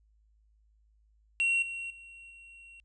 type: tone with level steps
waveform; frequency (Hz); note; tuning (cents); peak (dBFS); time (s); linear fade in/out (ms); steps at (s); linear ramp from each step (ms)
triangle; 2737; F7; -36; -23 / -34 / -46 / -48; 1.4-2.8; 0; 1.62 / 1.9 / 2.3; 5
effects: added 53 Hz sine -63 dBFS peak until 2.84 s + resampled to 22050 Hz